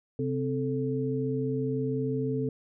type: tone cluster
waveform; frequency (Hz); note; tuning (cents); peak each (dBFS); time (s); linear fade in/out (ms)
sine; 133.3 / 259.2 / 438.1; C3 / C4 / A4; +33 / -16 / -7; -31; 0.19-2.49; 2
effects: none